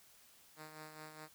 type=tone with tremolo; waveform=5% pulse; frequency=154.9 Hz; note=D#3; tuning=7 cents flat; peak=-37 dBFS; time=0.56-1.29 s; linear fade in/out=50 ms; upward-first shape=sine; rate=4.8 Hz; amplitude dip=50%; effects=white hiss -64 dBFS RMS until 1.34 s